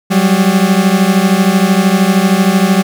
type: beating tone pair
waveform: 40% pulse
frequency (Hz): 185 / 198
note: F#3 / G3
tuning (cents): 0 / +18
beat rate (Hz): 13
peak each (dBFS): -10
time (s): 0.1-2.83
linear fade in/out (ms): 20
effects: none